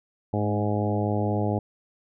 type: harmonic tone with a mistuned harmonic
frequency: 104.1 Hz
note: G#2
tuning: 5 cents sharp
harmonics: 1 / 2 / 3 / 4 / 5 / 6 / 7 / 8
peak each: -26 / -29 / -31 / -32 / -33 / -34 / -34 / -35 dBFS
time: 0.33-1.59 s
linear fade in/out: 5 ms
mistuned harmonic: 2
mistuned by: +21 cents
effects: none